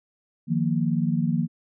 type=chord; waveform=sine; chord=Eb suspended second; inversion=none; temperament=just; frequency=155.56 / 175.01 / 233.3 Hz; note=Eb3 / F3 / Bb3; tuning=0 / +4 / +2 cents; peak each=-25 dBFS; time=0.47-1.48 s; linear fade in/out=50 ms; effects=none